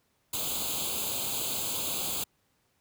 white noise with comb filter, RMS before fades -32 dBFS, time 0.33-2.24 s, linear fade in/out 5 ms, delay 0.27 ms, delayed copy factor +0.95, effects pink hiss -72 dBFS RMS until 2.8 s + high-pass 60 Hz 12 dB/octave

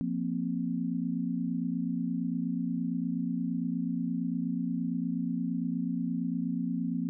sine chord, F suspended fourth, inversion none, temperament equal, 174.61 / 233.1 / 261.6 Hz, F3 / Bb3 / C4, 0 / 0 / 0 cents, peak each -33 dBFS, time 0.01-7.09 s, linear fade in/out 0 ms, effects none

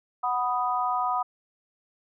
sine chord, B major, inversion second, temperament equal, 740 / 987.8 / 1244.5 Hz, F#5 / B5 / D#6, 0 / 0 / 0 cents, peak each -28 dBFS, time 0.23-1.23 s, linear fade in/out 10 ms, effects none

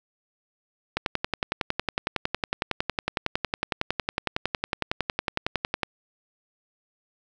click train, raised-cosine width 0.3 ms, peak -8 dBFS, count 54, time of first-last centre 0.97-5.832 s, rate 10.9 Hz, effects none

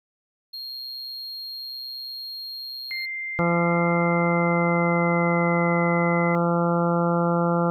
triangle tone, 4243 Hz, C8, 23 cents sharp, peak -31 dBFS, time 0.53-3.06 s, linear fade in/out 10 ms
sine tone with pitch glide, 2093 to 2043 Hz, C7 to C7, 0 to -42 cents, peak -28 dBFS, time 2.91-6.35 s, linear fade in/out 0 ms, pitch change -42 cents, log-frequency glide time 3.82-5.82 s
harmonic tone, 171.1 Hz, F3, 35 cents flat, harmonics 1 / 2 / 3 / 4 / 5 / 6 / 7 / 8, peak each -22 / -28 / -25 / -31 / -30 / -36 / -31 / -31 dBFS, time 3.39-7.7 s, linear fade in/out 0 ms
effects none

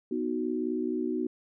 sine chord, B major, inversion none, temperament equal, 246.9 / 311.1 / 370 Hz, B3 / D#4 / F#4, 0 / 0 / 0 cents, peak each -32 dBFS, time 0.11-1.27 s, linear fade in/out 5 ms, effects none

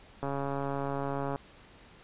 click train, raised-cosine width 1 ms, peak -20 dBFS, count 158, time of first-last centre 0.23-1.359 s, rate 139 Hz, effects pink hiss -55 dBFS RMS until 2.03 s + resampled to 8000 Hz

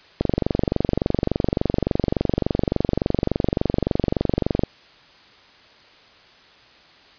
click train, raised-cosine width 2 ms, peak -5 dBFS, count 105, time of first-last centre 0.21-4.636 s, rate 23.5 Hz, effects white hiss -50 dBFS RMS until 7.18 s + resampled to 11025 Hz

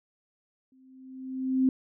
sine tone with exponential growth, 261 Hz, C4, 4 cents flat, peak -18 dBFS, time 0.72-1.69 s, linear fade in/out 2 ms, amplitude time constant 210 ms, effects none

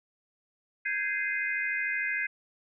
sine chord, Ab major seventh, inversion third, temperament equal with one note detuned, 1568 / 1661.2 / 2075 / 2489 Hz, G6 / Ab6 / C7 / Eb7, 0 / 0 / -15 / 0 cents, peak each -36 / -33 / -31 / -36 dBFS, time 0.85-2.27 s, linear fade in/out 10 ms, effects none

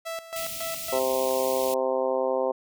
sawtooth tone with tremolo, 659.3 Hz, E5, in tune, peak -27 dBFS, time 0.05-1 s, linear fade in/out 20 ms, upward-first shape square, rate 3.6 Hz, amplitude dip 75%
white band-stop noise, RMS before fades -35 dBFS, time 0.36-1.74 s, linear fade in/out 0 ms, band 310 to 2200 Hz, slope 48 dB/octave
harmonic tone, 130.81 Hz, C3, in tune, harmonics 2 / 3 / 4 / 5 / 6 / 7 / 8, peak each -37 / -30 / -25 / -31 / -35 / -34 / -37 dBFS, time 0.92-2.52 s, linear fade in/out 10 ms
click, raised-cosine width 0.5 ms, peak -32 dBFS, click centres 1.31 s
effects none

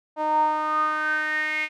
sawtooth tone with band-pass filter sweep, 307.3 Hz, D#4, 21 cents flat, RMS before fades -24 dBFS, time 0.16-1.69 s, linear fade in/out 50 ms, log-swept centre 780 to 2300 Hz, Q 9.2, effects none

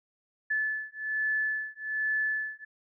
sine beating tone pair, 1734 / 1735.2 Hz, A6 / A6, -26 / -25 cents, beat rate 1.2 Hz, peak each -31 dBFS, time 0.5-2.65 s, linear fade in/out 10 ms, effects none

